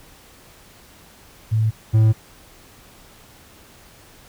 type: tone pair in turn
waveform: sine / triangle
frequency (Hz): 110 / 110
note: A2 / A2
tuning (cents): 0 / 0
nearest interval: unison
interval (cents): 0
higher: neither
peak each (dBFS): -15 / -9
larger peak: second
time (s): 1.51-1.71 / 1.93-2.13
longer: neither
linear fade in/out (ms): 20
effects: pink hiss -48 dBFS RMS until 4.28 s